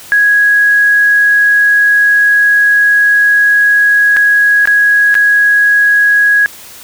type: tone with dropouts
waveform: sine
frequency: 1661.2 Hz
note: G#6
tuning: in tune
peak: -5 dBFS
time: 0.12-6.46 s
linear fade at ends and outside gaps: 0 ms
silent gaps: 4.165-4.169 / 4.655-4.674 / 5.143-5.152 s
effects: white hiss -33 dBFS RMS until 6.83 s